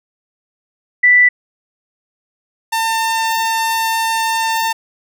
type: tone pair in turn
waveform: sine / sawtooth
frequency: 1976 / 900.8 Hz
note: B6 / A5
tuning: 0 / +40 cents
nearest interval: octave + major second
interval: 1360 cents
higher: first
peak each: -6 / -11 dBFS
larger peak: first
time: 1.03-1.29 / 2.72-4.73 s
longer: second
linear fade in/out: 10 ms
effects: none